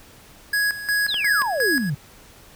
square tone with tremolo, 1666 Hz, G#6, 5 cents sharp, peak -19 dBFS, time 0.53-1.9 s, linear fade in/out 5 ms, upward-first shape square, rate 2.8 Hz, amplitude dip 75%
sine exponential sweep, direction down, 4304 to 129.6 Hz, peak -21 dBFS, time 1.08-1.95 s, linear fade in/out 10 ms
clicks, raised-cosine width 0.3 ms, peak -15 dBFS, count 2, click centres 1.143 / 1.418 s
effects pink hiss -48 dBFS RMS until 2.55 s

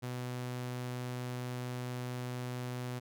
sawtooth tone, 124.5 Hz, B2, 14 cents sharp, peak -33 dBFS, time 0.02-3 s, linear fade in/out 20 ms, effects none

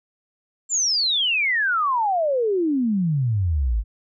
sine exponential sweep, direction down, 7459 to 48.73 Hz, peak -18 dBFS, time 0.69-3.84 s, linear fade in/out 50 ms, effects none

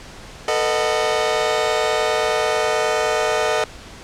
sawtooth chord, B dominant seventh, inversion third, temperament just, 444.5 / 493.9 / 617.4 / 740.8 Hz, A4 / B4 / D#5 / F#5, +18 / 0 / -14 / +2 cents, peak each -18 / -22 / -17 / -21 dBFS, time 0.48-3.64 s, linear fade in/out 2 ms, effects pink hiss -39 dBFS RMS until 4.03 s + low-pass 7000 Hz 12 dB/octave

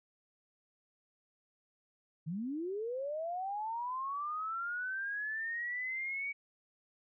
sine linear sweep, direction up, 146.83 to 2271 Hz, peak -35 dBFS, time 2.26-6.33 s, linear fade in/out 20 ms, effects none

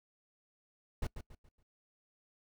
brown noise with echo, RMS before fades -34 dBFS, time 1.02-1.07 s, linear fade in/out 5 ms, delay 140 ms, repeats 4, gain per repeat -9 dB, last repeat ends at 1.63 s, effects noise-tail reverb RT60 0.1 s tail -22 dB re dry

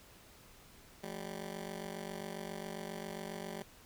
15% pulse ring-modulated tone, 195.5 Hz, G3, 4 cents flat, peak -32 dBFS, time 1.03-3.63 s, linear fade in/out 10 ms, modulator 23.7 Hz, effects pink hiss -59 dBFS RMS until 3.85 s

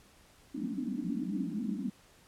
pink band-pass noise, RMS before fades -35 dBFS, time 0.54-1.9 s, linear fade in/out 10 ms, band 180 to 310 Hz, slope 96 dB/octave, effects pink hiss -61 dBFS RMS until 2.27 s + low-pass 12000 Hz 12 dB/octave

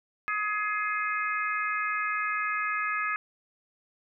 harmonic tone, 420.3 Hz, G#4, 21 cents sharp, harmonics 3 / 4 / 5 / 6, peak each -30 / -32 / -34 / -36 dBFS, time 0.28-3.16 s, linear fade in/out 0 ms, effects none

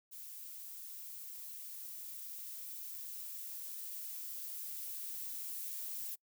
violet noise with level ramp, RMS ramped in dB -49 to -42 dBFS, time 0.11-6.16 s, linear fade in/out 20 ms, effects noise-tail reverb RT60 0.1 s tail -25 dB re dry

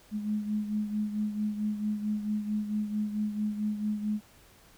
sine beating tone pair, 210.3 / 214.8 Hz, G#3 / A3, +22 / -41 cents, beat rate 4.5 Hz, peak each -29 / -36 dBFS, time 0.11-4.21 s, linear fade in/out 50 ms, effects pink hiss -58 dBFS RMS until 4.77 s

